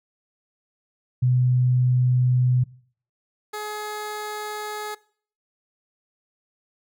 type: tone pair in turn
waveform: sine / 15% pulse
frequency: 125.6 / 422.5 Hz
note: B2 / G#4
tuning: +30 / +30 cents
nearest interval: octave + major sixth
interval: 2100 cents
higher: second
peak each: -16 / -23 dBFS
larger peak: first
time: 1.22-2.64 / 3.53-4.95 s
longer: neither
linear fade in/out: 10 ms
effects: noise-tail reverb RT60 0.5 s tail -21 dB re dry